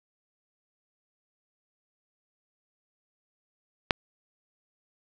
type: click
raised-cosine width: 0.3 ms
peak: -4 dBFS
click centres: 3.908 s
effects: none